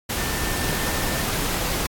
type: tone in noise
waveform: sine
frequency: 1793 Hz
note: A6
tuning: 32 cents sharp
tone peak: -34 dBFS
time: 0.17-1.24 s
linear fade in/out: 10 ms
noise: pink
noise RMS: -25 dBFS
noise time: 0.09-1.87 s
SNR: -12 dB
effects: AAC 64 kbps

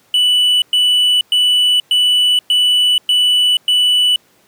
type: tone bursts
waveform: triangle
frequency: 2968 Hz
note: F#7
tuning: 5 cents sharp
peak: -8 dBFS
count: 7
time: 0.14-4.16 s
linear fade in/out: 2 ms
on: 480 ms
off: 110 ms
effects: pink hiss -53 dBFS RMS until 4.47 s + high-pass 150 Hz 12 dB/octave

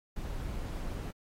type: noise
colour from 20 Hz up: brown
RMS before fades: -37 dBFS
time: 0.16-1.11 s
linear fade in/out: 5 ms
effects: AAC 48 kbps

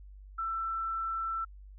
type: tone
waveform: sine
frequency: 1335 Hz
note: E6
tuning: 22 cents sharp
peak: -31 dBFS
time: 0.38-1.45 s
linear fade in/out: 10 ms
effects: added 49 Hz sine -47 dBFS peak until 1.78 s

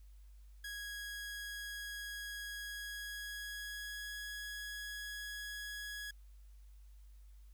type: tone with pitch glide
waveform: sawtooth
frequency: 1657 to 1670.5 Hz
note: G#6 to G#6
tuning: -4 to +10 cents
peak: -39 dBFS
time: 0.64-6.11 s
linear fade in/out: 5 ms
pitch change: +14 cents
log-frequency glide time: 2.54-4.17 s
effects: added 50 Hz sine -54 dBFS peak until 7.53 s + white hiss -75 dBFS RMS until 7.53 s

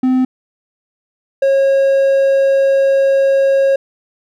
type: tone pair in turn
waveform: triangle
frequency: 257 / 544.6 Hz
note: C4 / C#5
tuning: -31 / -31 cents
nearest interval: octave + minor second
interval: 1300 cents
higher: second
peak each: -8 / -7 dBFS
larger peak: second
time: 0.03-0.25 / 1.42-3.76 s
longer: second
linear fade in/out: 5 ms
effects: none

